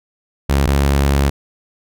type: tone pair in turn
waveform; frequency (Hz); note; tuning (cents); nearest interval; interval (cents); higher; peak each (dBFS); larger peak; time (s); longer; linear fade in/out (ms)
sawtooth; 69.3 / 69.74; C#2 / C#2; 0 / +11; unison; 11; second; -8; neither; 0.49-0.67 / 0.67-1.3; second; 10
effects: none